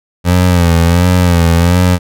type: tone with vibrato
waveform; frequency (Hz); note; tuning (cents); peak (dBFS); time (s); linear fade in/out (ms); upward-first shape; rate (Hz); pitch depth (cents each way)
25% pulse; 87; F2; -6; -3; 0.24-1.99; 50; sine; 1.4; 72
effects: none